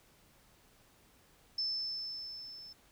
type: tone with level ramp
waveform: sine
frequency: 5274 Hz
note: E8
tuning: in tune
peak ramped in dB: -31 to -48 dBFS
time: 1.58-2.73 s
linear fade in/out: 5 ms
effects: pink hiss -65 dBFS RMS until 2.91 s